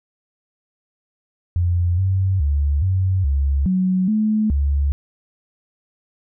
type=tone with pitch steps; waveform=sine; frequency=87.5 / 95.1 / 71.9 / 94 / 69.5 / 185.6 / 215.3 / 70.7 Hz; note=F2 / F#2 / D2 / F#2 / C#2 / F#3 / A3 / C#2; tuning=+4 / +48 / -36 / +28 / +5 / +6 / -37 / +35 cents; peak=-15 dBFS; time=1.56-4.92 s; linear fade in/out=0 ms; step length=420 ms; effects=none